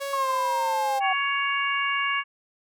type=tone with pitch glide; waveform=sawtooth; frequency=556 to 530 Hz; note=C#5 to C5; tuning=+5 to +22 cents; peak=-25 dBFS; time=0-1 s; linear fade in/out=20 ms; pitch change=-83 cents; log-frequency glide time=0.13-0.27 s
type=linear sweep; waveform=sine; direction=down; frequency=1100 to 750 Hz; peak=-23 dBFS; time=0.13-1.13 s; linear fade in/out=5 ms
type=harmonic tone; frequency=559 Hz; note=C#5; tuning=14 cents sharp; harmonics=2 / 3 / 4 / 5; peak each=-27 / -29 / -28 / -30 dBFS; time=1-2.24 s; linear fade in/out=50 ms
effects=none